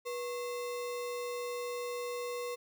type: tone with sample-and-hold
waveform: sine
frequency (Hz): 486.4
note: B4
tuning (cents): -26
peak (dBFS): -35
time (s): 0.05-2.56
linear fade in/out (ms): 20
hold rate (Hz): 1575
effects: none